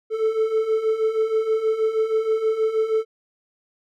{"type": "beating tone pair", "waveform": "triangle", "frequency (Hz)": [435.9, 442.2], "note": ["A4", "A4"], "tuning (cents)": [-16, 9], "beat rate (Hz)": 6.3, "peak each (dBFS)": [-23, -18], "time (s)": [0.1, 3.05], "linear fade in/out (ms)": 50, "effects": []}